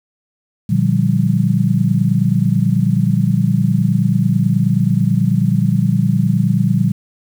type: chord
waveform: sine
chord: G minor seventh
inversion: first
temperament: just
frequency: 117.6 / 147 / 176.4 / 196 Hz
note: Bb2 / D3 / F3 / G3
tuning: +16 / +2 / +18 / 0 cents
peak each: -17 dBFS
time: 0.69-6.92 s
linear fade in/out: 10 ms
effects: 7-bit